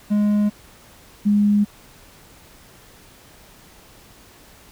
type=tone pair in turn; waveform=triangle / sine; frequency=207.7 / 206.1 Hz; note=G#3 / G#3; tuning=0 / -13 cents; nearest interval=unison; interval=13 cents; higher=first; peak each=-13 dBFS; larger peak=neither; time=0.1-0.5 / 1.25-1.65 s; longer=neither; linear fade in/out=20 ms; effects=pink hiss -48 dBFS RMS until 4.71 s